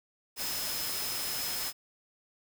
sine tone in noise, 5130 Hz, E8, 48 cents flat, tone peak -38 dBFS, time 0.36-1.73 s, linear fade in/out 50 ms, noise white, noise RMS -35 dBFS, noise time 0.36-1.73 s, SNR -6 dB, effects none

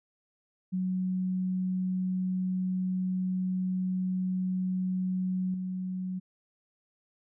sine tone with level steps, 185 Hz, F#3, in tune, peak -27 / -31 dBFS, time 0.72-6.2 s, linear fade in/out 20 ms, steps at 5.54 s, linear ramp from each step 2 ms, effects none

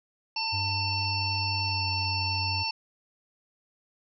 harmonic tone, 897 Hz, A5, 33 cents sharp, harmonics 1 / 3 / 5 / 6, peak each -33 / -33 / -33 / -33 dBFS, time 0.36-2.71 s, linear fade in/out 5 ms
triangle tone with pitch glide, 97.9 to 94.67 Hz, G2 to F#2, -2 to +40 cents, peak -29 dBFS, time 0.52-2.64 s, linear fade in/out 20 ms, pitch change -58 cents, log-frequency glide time 1.64-1.83 s
effects none

